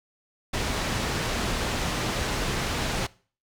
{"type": "low-pass noise", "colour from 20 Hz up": "pink", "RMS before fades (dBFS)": -28, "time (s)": [0.53, 3.07], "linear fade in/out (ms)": 10, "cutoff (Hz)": 6500, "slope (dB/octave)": 12, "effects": ["noise-tail reverb RT60 0.4 s tail -21 dB re dry"]}